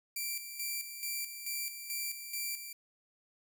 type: tone with tremolo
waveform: 5% pulse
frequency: 2349 Hz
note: D7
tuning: in tune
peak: -25 dBFS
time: 0.16-2.73 s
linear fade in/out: 5 ms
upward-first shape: square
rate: 2.3 Hz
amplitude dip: 60%
effects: none